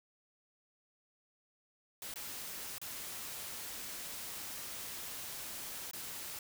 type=noise with dropouts; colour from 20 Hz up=white; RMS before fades=-44 dBFS; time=2.02-6.39 s; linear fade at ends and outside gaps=2 ms; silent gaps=2.14-2.158 / 2.783-2.815 / 5.912-5.933 s; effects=none